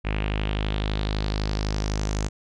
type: tone with low-pass filter sweep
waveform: sawtooth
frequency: 51.91 Hz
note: G#1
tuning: in tune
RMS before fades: -26 dBFS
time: 0.04-2.29 s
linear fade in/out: 20 ms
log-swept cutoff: 2500 to 6800 Hz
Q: 3.5
effects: none

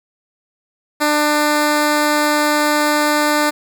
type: tone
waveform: 10% pulse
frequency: 298.4 Hz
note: D4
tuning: 28 cents sharp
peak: -5 dBFS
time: 1-3.51 s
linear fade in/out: 20 ms
effects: none

